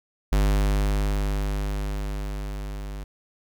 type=tone with level ramp; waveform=square; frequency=50.2 Hz; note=G1; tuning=42 cents sharp; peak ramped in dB=-18 to -33 dBFS; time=0.32-3.04 s; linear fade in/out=5 ms; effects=none